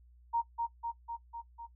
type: tone with echo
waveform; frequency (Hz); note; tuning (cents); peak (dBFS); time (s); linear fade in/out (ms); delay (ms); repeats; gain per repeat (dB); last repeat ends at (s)
sine; 932.3; A#5; 0; -27; 0.33-0.42; 20; 250; 5; -3; 1.67
effects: noise-tail reverb RT60 0.1 s tail -18 dB re dry + added 60 Hz sine -57 dBFS peak until 1.75 s